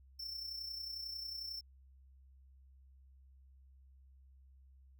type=tone with amplitude modulation; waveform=square; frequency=5380 Hz; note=E8; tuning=34 cents sharp; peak=-40 dBFS; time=0.19-1.61 s; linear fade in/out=10 ms; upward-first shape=sine; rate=31.1 Hz; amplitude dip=50%; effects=added 66 Hz sine -59 dBFS peak until 4.99 s